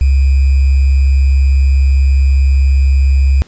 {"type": "tone with sample-and-hold", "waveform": "sine", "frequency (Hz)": 67.7, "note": "C#2", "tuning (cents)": -40, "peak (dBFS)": -6, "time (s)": [0.01, 3.42], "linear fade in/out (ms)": 0, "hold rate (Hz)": 2450, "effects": ["pink hiss -45 dBFS RMS until 3.47 s", "resampled to 16000 Hz"]}